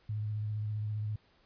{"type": "tone with vibrato", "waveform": "sine", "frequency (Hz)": 106.3, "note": "G#2", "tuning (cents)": 41, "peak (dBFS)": -32, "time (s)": [0.09, 1.16], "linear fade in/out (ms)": 5, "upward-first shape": "triangle", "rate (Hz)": 15, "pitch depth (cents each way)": 29, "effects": ["pink hiss -67 dBFS RMS until 1.45 s", "resampled to 11025 Hz"]}